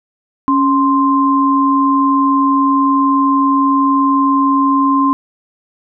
sine tone pair together, 277.2 / 1046.5 Hz, C#4 / C6, 0 / 0 cents, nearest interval octave + major seventh, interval 2300 cents, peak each -12 dBFS, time 0.48-5.13 s, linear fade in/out 0 ms, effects none

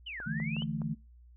sine exponential two-way sweep, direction down then up, 3136 to 1396.9 to 3136 Hz, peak -38 dBFS, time 0.06-0.64 s, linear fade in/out 10 ms, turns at 0.24 s
clicks, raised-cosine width 1 ms, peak -32 dBFS, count 5, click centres 0.202 / 0.401 / 0.566 / 0.621 / 0.818 s
sine chord, D suspended second, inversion none, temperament just, 146.83 / 165.19 / 220.2 Hz, D3 / E3 / A3, 0 / +4 / +2 cents, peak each -36 dBFS, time 0.26-0.95 s, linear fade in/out 10 ms
effects noise-tail reverb RT60 0.3 s tail -25 dB re dry + added 60 Hz sine -53 dBFS peak until 1.36 s

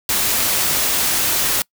white noise, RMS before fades -18 dBFS, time 0.09-1.62 s, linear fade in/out 2 ms, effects noise-tail reverb RT60 0.1 s tail -25 dB re dry

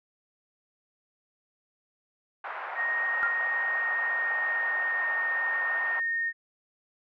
pink band-pass noise, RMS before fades -37 dBFS, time 2.44-6 s, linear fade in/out 5 ms, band 720 to 1800 Hz, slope 24 dB/octave
sine tone with pitch glide, 1864.7 to 1843.3 Hz, A#6 to A#6, 0 to -20 cents, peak -26 dBFS, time 2.75-6.33 s, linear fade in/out 50 ms, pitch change -20 cents, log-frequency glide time 3.31-5.3 s
sine tone with exponential decay, 1398 Hz, F6, 1 cent sharp, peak -21 dBFS, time 3.23-3.41 s, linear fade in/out 0 ms, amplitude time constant 39 ms
effects none

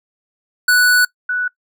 square / sine tone pair in turn, 1480 / 1480 Hz, F#6 / F#6, 0 / 0 cents, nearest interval unison, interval 0 cents, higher neither, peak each -10 / -16 dBFS, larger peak first, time 0.68-1.05 / 1.29-1.48 s, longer first, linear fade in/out 5 ms, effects noise-tail reverb RT60 0.1 s tail -22 dB re dry

